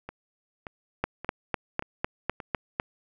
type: two click trains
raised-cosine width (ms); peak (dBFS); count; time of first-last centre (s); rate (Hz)
0.5; -10 / -22; 8 / 5; 1.04-2.799 / 0.09-2.402; 3.98 / 1.73
effects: none